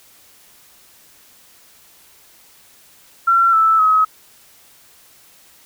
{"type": "tone with pitch steps", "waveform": "sine", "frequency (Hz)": [1360, 1316.7, 1274.8], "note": ["F6", "E6", "D#6"], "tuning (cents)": [-46, -2, 42], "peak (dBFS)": -10, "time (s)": [3.27, 4.05], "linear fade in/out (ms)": 10, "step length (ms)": 260, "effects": ["white hiss -49 dBFS RMS until 5.65 s"]}